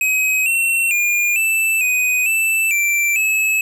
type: tone with pitch steps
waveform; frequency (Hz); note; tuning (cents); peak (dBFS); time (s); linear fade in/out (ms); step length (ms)
square; 2534 / 2714 / 2416 / 2646 / 2498 / 2649 / 2349 / 2590; D#7 / E7 / D7 / E7 / D#7 / E7 / D7 / E7; +31 / +50 / +48 / +6 / +6 / +8 / 0 / -31; -15; 0.01-3.61; 2; 450
effects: none